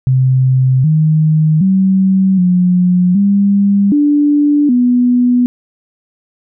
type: tone with pitch steps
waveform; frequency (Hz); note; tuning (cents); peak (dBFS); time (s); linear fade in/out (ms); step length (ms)
sine; 130.1 / 155.9 / 190.7 / 179.9 / 200.1 / 292.3 / 246; C3 / D#3 / G3 / F#3 / G3 / D4 / B3; -9 / +4 / -47 / -48 / +36 / -8 / -7; -7; 0.07-5.46; 0; 770
effects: none